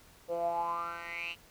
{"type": "tone with band-pass filter sweep", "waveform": "10% pulse", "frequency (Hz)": 170, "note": "F3", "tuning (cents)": -46, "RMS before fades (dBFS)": -35, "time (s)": [0.28, 1.36], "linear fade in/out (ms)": 50, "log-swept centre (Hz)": [510, 3000], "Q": 8.5, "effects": ["pink hiss -59 dBFS RMS until 1.5 s"]}